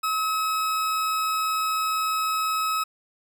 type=tone; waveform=40% pulse; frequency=1283 Hz; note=E6; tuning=47 cents flat; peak=-22 dBFS; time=0.03-2.84 s; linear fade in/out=10 ms; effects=none